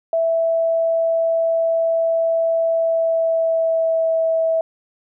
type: tone with pitch glide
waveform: sine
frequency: 659 to 651.4 Hz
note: E5 to E5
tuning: -1 to -21 cents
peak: -15 dBFS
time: 0.13-4.61 s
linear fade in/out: 2 ms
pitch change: -20 cents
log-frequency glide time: 2.7-4.14 s
effects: none